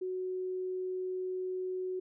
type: tone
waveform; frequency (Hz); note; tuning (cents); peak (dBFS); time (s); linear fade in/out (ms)
sine; 370; F#4; 0; -33; 0.01-2; 10
effects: none